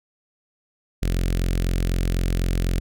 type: tone with notch filter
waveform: sawtooth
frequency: 44 Hz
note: F1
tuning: 14 cents sharp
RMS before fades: -22 dBFS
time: 1.02-2.8 s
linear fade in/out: 10 ms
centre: 930 Hz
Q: 0.71
effects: none